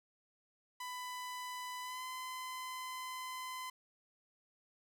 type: tone with pitch glide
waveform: sawtooth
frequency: 998 to 1022.5 Hz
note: B5 to C6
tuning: +18 to -40 cents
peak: -38 dBFS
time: 0.8-3.7 s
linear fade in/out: 5 ms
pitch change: +42 cents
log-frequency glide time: 1.82-2.04 s
effects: none